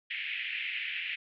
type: band-pass noise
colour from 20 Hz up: white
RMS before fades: -36 dBFS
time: 0.1-1.16 s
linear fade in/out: 10 ms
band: 1900 to 2900 Hz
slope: 48 dB/octave
effects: none